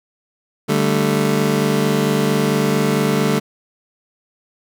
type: chord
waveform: 25% pulse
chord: D suspended fourth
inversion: none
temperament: just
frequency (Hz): 146.83 / 195.78 / 220.2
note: D3 / G3 / A3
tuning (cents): 0 / -2 / +2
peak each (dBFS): -16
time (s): 0.68-3.4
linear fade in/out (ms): 20
effects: none